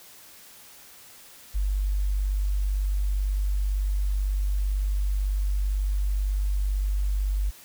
sine tone, 49 Hz, G1, in tune, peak -22 dBFS, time 1.54-7.51 s, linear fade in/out 20 ms, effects white hiss -49 dBFS RMS until 7.64 s

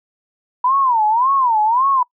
sine tone with vibrato, 968 Hz, B5, 35 cents flat, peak -12 dBFS, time 0.64-2.03 s, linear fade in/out 5 ms, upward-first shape sine, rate 1.8 Hz, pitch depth 230 cents each way, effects noise-tail reverb RT60 0.1 s tail -25 dB re dry

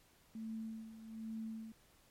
sine tone with tremolo, 222.1 Hz, A3, 16 cents sharp, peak -40 dBFS, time 0.35-1.72 s, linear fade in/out 2 ms, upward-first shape sine, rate 1.2 Hz, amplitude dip 70%, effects pink hiss -68 dBFS RMS until 2.1 s + MP3 64 kbps

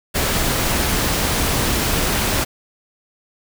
pink noise, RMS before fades -19 dBFS, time 0.14-2.45 s, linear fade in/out 20 ms, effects none

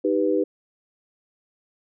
sine chord, Eb augmented, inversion none, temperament equal, 311.1 / 392 / 493.9 Hz, Eb4 / G4 / B4, 0 / 0 / 0 cents, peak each -23 dBFS, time 0.04-0.44 s, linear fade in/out 10 ms, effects none

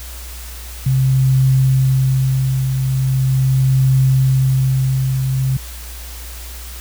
sine tone with tremolo, 132 Hz, C3, 16 cents sharp, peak -9 dBFS, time 0.86-5.57 s, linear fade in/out 5 ms, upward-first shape triangle, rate 0.4 Hz, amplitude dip 50%, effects added 60 Hz sine -30 dBFS peak until 6.8 s + white hiss -35 dBFS RMS until 6.8 s

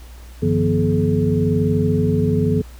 sine tone cluster, 97.7 / 151 / 171.9 / 244.6 / 426.8 Hz, G2 / D3 / F3 / B3 / G#4, -5 / +48 / -27 / -16 / +47 cents, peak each -21 dBFS, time 0.42-2.62 s, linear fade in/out 10 ms, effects added 60 Hz sine -36 dBFS peak until 2.79 s + pink hiss -47 dBFS RMS until 2.79 s

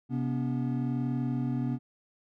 triangle tone cluster, 131.4 / 243.7 / 284.7 Hz, C3 / B3 / C#4, +8 / -23 / +46 cents, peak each -29 / -29 / -34 dBFS, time 0.09-1.79 s, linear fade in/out 50 ms, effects none

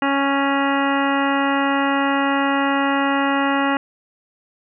harmonic tone with a mistuned harmonic, 277.2 Hz, C#4, in tune, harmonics 1 / 2 / 3 / 4 / 5 / 6 / 7 / 9 / 10, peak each -20 / -26 / -23 / -25 / -26 / -29 / -27 / -33 / -32 dBFS, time 0.02-3.77 s, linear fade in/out 2 ms, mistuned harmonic 10, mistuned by +34 cents, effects none

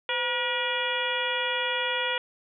harmonic tone with a mistuned harmonic, 480 Hz, B4, 49 cents flat, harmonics 1 / 2 / 3 / 4 / 5 / 6 / 7, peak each -33 / -33 / -33 / -33 / -33 / -33 / -33 dBFS, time 0.09-2.18 s, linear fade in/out 2 ms, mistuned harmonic 1, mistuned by +100 cents, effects none

